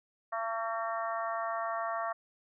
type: harmonic tone with a mistuned harmonic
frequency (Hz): 226.1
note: A3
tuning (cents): +47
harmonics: 3 / 4 / 5 / 6 / 7 / 8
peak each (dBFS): -35 / -42 / -36 / -41 / -49 / -43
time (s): 0.32-2.13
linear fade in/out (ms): 10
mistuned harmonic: 8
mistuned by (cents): +23
effects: none